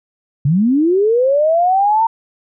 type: linear sweep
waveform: sine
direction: up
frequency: 130.81 to 919 Hz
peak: -10 dBFS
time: 0.45-2.07 s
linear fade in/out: 5 ms
effects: none